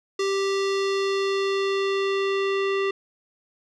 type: tone with low-pass filter sweep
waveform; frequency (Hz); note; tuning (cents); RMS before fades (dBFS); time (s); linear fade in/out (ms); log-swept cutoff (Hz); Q
square; 392; G4; 0; -24; 0.19-2.91; 5; 5500 to 2900; 1.7
effects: none